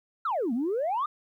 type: exponential two-way sweep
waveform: sine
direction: down then up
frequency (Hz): 1421 to 220 to 1257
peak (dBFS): -24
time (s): 0.25-1.06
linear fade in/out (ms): 5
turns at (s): 0.53
effects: tanh soft clip ceiling -22 dBFS + 11-bit